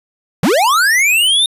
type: linear sweep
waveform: square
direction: up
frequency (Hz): 132.2 to 3698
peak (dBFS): -10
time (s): 0.43-1.46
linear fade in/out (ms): 2
effects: resampled to 32000 Hz